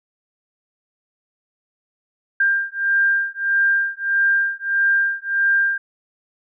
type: beating tone pair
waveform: sine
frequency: 1593 / 1594.6 Hz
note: G6 / G6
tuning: +27 / +29 cents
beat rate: 1.6 Hz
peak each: -19 dBFS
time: 2.4-5.78 s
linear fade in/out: 5 ms
effects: none